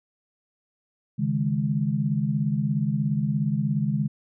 sine chord, C# suspended second, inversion none, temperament equal, 138.59 / 155.56 / 207.7 Hz, C#3 / D#3 / G#3, 0 / 0 / 0 cents, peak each -26 dBFS, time 1.18-4.08 s, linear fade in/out 20 ms, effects none

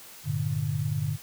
sine tone cluster, 99.1 / 116.7 / 147.4 Hz, G2 / A#2 / D3, +19 / +2 / +7 cents, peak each -32 / -31 / -28 dBFS, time 0.24-1.18 s, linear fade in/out 50 ms, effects white hiss -47 dBFS RMS until 1.22 s

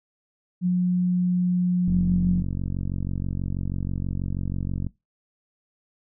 sine tone with pitch glide, 179.7 to 178.46 Hz, F3 to F3, +50 to +38 cents, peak -18 dBFS, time 0.61-2.44 s, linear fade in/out 50 ms, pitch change -12 cents, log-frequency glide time 0.96-2.27 s
click train, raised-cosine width 5 ms, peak -16 dBFS, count 139, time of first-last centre 1.88-4.867 s, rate 46.2 Hz
effects noise-tail reverb RT60 0.2 s tail -21 dB re dry

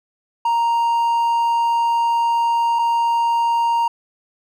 triangle tone pair in turn, 932.3 / 932.3 Hz, A#5 / A#5, 0 / 0 cents, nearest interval unison, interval 0 cents, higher neither, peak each -13 dBFS, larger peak neither, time 0.45-2.79 / 2.79-3.88 s, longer first, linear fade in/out 5 ms, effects none

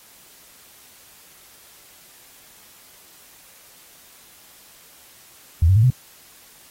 sine tone with pitch steps, 82.41 / 95.21 / 110 / 127.09 Hz, E2 / G2 / A2 / C3, 0 / -50 / 0 / -50 cents, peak -11 dBFS, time 5.62-5.904 s, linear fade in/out 5 ms, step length 71 ms, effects white hiss -49 dBFS RMS until 6.7 s + AAC 48 kbps

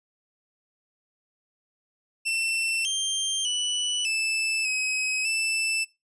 sawtooth tone with pitch steps, 2685 / 3170 / 2964 / 2635 / 2542 / 2647 Hz, E7 / G7 / F#7 / E7 / D#7 / E7, +31 / +19 / +2 / -1 / +36 / +7 cents, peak -21 dBFS, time 2.25-5.85 s, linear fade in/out 20 ms, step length 600 ms, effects noise-tail reverb RT60 0.2 s tail -18 dB re dry + resampled to 24000 Hz

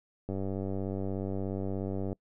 click train, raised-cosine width 2 ms, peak -22 dBFS, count 179, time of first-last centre 0.29-2.129 s, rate 96.8 Hz, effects noise-tail reverb RT60 0.1 s tail -25 dB re dry

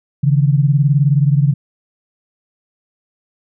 sine beating tone pair, 138.59 / 157.59 Hz, C#3 / D#3, 0 / +22 cents, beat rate 19 Hz, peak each -11 / -15 dBFS, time 0.23-1.54 s, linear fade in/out 10 ms, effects none

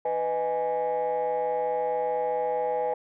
sine chord, G# minor, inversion first, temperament just, 498.4 / 623 / 830.6 Hz, B4 / D#5 / G#5, +16 / +2 / 0 cents, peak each -26 / -30 / -27 dBFS, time 0.05-2.94 s, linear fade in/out 5 ms, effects tanh soft clip ceiling -20 dBFS

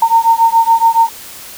sine beating tone pair, 910 / 917.1 Hz, A#5 / A#5, -42 / -29 cents, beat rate 7.1 Hz, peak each -10 dBFS, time 0.02-1.09 s, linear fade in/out 5 ms, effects white hiss -32 dBFS RMS until 1.57 s

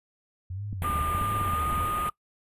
sine tone with vibrato, 87.31 Hz, F2, in tune, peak -32 dBFS, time 0.5-1.85 s, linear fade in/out 5 ms, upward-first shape sine, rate 1.5 Hz, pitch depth 290 cents each way
clicks, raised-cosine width 5 ms, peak -23 dBFS, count 11, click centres 0.729 / 0.821 / 0.9 / 0.957 / 1.011 / 1.15 / 1.214 / 1.414 / 1.536 / 1.728 / 1.78 s
pink band-stop noise, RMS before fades -35 dBFS, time 0.82-2.09 s, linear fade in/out 0 ms, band 3300 to 8700 Hz, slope 48 dB/octave
sine tone with pitch glide, 1205 to 1230.3 Hz, D6 to D#6, +44 to -20 cents, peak -27 dBFS, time 0.84-2.1 s, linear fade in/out 5 ms, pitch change +36 cents, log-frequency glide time 1.47-1.6 s
effects noise-tail reverb RT60 0.1 s tail -20 dB re dry + resampled to 32000 Hz

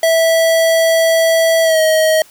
square tone with pitch glide, 655 to 632 Hz, E5 to D#5, -11 to +27 cents, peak -10 dBFS, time 0.03-2.22 s, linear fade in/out 2 ms, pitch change -62 cents, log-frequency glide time 1.63-1.8 s, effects white hiss -45 dBFS RMS until 2.3 s

